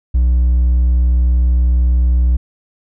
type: tone with hard clipping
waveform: sine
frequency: 61.74 Hz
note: B1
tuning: in tune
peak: -10 dBFS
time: 0.14-2.37 s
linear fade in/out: 10 ms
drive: 2 dB
effects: none